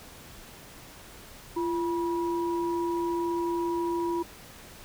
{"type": "tone pair together", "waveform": "sine", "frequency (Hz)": [342.9, 970], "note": ["F4", "B5"], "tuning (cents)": [-32, -31], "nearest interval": "octave + tritone", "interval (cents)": 1801, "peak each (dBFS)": [-27, -32], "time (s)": [1.56, 4.23], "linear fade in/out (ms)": 10, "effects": ["pink hiss -48 dBFS RMS until 4.84 s"]}